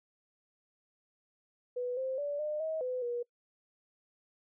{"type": "tone with pitch steps", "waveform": "sine", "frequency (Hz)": [494, 524, 578, 604, 636, 505, 480.3], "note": ["B4", "C5", "D5", "D5", "D#5", "B4", "B4"], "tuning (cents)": [0, 2, -28, 48, 38, 39, -48], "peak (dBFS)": -32, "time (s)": [1.76, 3.23], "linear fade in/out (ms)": 10, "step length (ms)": 210, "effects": ["noise-tail reverb RT60 0.1 s tail -24 dB re dry"]}